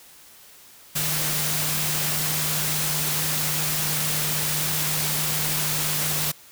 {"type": "tone in noise", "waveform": "sine", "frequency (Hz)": 152.7, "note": "D#3", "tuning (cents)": -32, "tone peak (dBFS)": -31, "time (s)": [0.95, 6.32], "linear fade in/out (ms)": 10, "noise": "white", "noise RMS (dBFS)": -25, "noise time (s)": [0.95, 6.32], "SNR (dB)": -9, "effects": ["white hiss -49 dBFS RMS until 6.51 s"]}